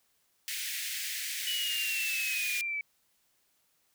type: high-pass noise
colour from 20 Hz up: pink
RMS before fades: -36 dBFS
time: 0.48-2.61 s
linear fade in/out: 0 ms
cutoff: 1800 Hz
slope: 48 dB/octave
type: linear sweep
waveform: sine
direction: down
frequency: 2960 to 2286 Hz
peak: -31 dBFS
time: 1.47-2.81 s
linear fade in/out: 2 ms
effects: white hiss -72 dBFS RMS until 3.94 s